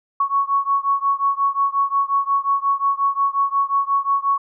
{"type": "beating tone pair", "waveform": "sine", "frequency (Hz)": [1108.7, 1114.3], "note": ["C#6", "C#6"], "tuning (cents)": [0, 9], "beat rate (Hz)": 5.6, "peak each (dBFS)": [-19, -20], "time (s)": [0.2, 4.38], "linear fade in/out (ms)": 5, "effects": []}